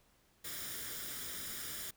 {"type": "noise with comb filter", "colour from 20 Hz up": "white", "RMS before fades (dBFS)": -43, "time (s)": [0.44, 1.91], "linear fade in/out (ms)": 10, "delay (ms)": 0.57, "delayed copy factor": 0.6, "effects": ["pink hiss -70 dBFS RMS until 1.96 s"]}